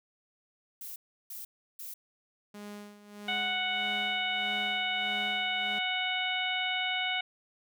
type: noise bursts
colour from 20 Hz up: violet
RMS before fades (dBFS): -42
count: 3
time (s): 0.81-1.94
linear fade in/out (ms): 5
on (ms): 150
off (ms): 340
type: tone with tremolo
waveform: sawtooth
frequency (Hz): 206.4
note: G#3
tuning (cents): -10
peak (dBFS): -37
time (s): 2.54-5.79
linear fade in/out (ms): 5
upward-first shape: sine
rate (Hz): 1.6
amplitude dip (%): 75
type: harmonic tone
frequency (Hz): 739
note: F#5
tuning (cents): -2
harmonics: 1 / 2 / 3 / 4 / 5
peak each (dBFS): -36 / -37 / -33 / -34 / -38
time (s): 3.28-7.21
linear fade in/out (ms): 5
effects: none